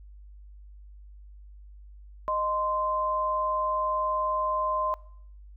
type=tone pair together; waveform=sine; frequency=618 / 1039.3 Hz; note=D#5 / C6; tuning=-12 / -12 cents; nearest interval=major sixth; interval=900 cents; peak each=-30 / -26 dBFS; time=2.28-4.94 s; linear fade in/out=0 ms; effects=noise-tail reverb RT60 0.7 s tail -23 dB re dry + added 50 Hz sine -45 dBFS peak until 5.56 s